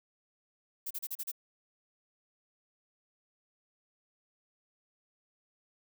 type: noise bursts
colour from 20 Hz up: violet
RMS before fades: -37 dBFS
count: 6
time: 0.86-1.317 s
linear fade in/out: 10 ms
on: 47 ms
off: 35 ms
effects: none